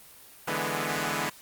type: chord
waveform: 5% pulse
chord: E dominant seventh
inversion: third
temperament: equal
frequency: 146.83 / 164.81 / 207.7 / 246.9 Hz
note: D3 / E3 / G#3 / B3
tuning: 0 / 0 / 0 / 0 cents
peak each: -22 dBFS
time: 0.47-1.3 s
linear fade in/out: 10 ms
effects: white hiss -51 dBFS RMS until 1.41 s + Opus 32 kbps